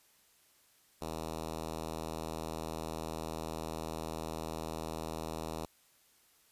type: tone with notch filter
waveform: 5% pulse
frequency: 80 Hz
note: D#2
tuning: 49 cents sharp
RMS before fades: -40 dBFS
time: 1.01-5.66 s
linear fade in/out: 10 ms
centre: 2100 Hz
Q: 1.6
effects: white hiss -67 dBFS RMS until 6.51 s + resampled to 32000 Hz